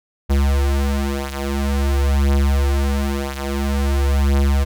square beating tone pair, 69.3 / 69.79 Hz, C#2 / C#2, 0 / +12 cents, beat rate 0.49 Hz, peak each -18 / -21 dBFS, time 0.29-4.65 s, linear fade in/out 20 ms, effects none

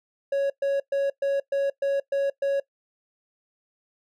triangle tone bursts, 555 Hz, C#5, 2 cents sharp, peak -19 dBFS, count 8, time 0.32-2.6 s, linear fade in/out 5 ms, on 180 ms, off 120 ms, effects noise-tail reverb RT60 0.1 s tail -20 dB re dry

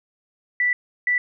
sine tone bursts at uneven times, 1970 Hz, B6, 5 cents flat, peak -17 dBFS, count 2, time 0.6-0.73 / 1.07-1.18 s, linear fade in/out 2 ms, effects none

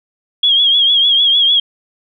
sine tone with vibrato, 3294 Hz, G#7, 15 cents flat, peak -8 dBFS, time 0.43-1.6 s, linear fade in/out 5 ms, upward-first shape triangle, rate 6.6 Hz, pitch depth 74 cents each way, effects none

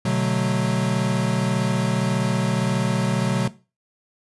square chord, B minor seventh, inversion none, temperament equal with one note detuned, 125.12 / 146.83 / 185 / 220 Hz, B2 / D3 / F#3 / A3, +23 / 0 / 0 / 0 cents, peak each -25 / -28 / -23 / -29 dBFS, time 0.05-3.48 s, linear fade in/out 5 ms, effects noise-tail reverb RT60 0.3 s tail -17 dB re dry + resampled to 24000 Hz

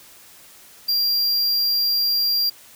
square tone, 4760 Hz, D8, 22 cents sharp, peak -18 dBFS, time 0.88-2.5 s, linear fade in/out 10 ms, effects white hiss -47 dBFS RMS until 2.75 s

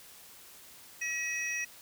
sine tone cluster, 1918 / 2540 / 5790 Hz, A#6 / D#7 / F#8, +49 / +35 / -38 cents, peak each -35 / -34 / -38 dBFS, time 1.01-1.65 s, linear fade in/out 10 ms, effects tanh soft clip ceiling -24 dBFS + white hiss -53 dBFS RMS until 1.81 s

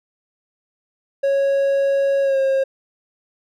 triangle tone with pitch glide, 552 to 537.5 Hz, C#5 to C5, -7 to +47 cents, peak -13 dBFS, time 1.23-2.64 s, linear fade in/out 10 ms, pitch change -46 cents, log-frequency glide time 2.22-2.38 s, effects none

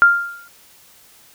sine tone with exponential decay, 1396.9 Hz, F6, in tune, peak -4 dBFS, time 0.02-0.48 s, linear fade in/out 0 ms, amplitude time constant 100 ms, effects white hiss -49 dBFS RMS until 1.34 s

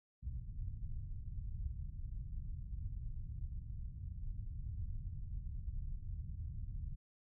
pink low-pass noise, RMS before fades -43 dBFS, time 0.22-6.96 s, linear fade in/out 20 ms, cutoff 120 Hz, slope 24 dB/octave, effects none

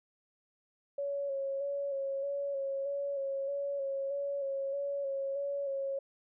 sine tone with vibrato, 555 Hz, C#5, 2 cents sharp, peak -32 dBFS, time 0.98-5.99 s, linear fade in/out 5 ms, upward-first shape square, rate 1.6 Hz, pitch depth 25 cents each way, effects none

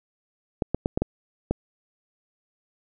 clicks, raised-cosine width 2 ms, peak -9 dBFS, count 6, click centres 0.622 / 0.746 / 0.859 / 0.975 / 1.02 / 1.51 s, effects none

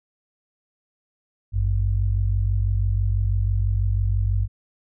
sine tone pair together, 51.91 / 98 Hz, G#1 / G2, 0 / 0 cents, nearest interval major seventh, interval 1100 cents, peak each -21 dBFS, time 1.52-4.48 s, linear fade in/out 50 ms, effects none

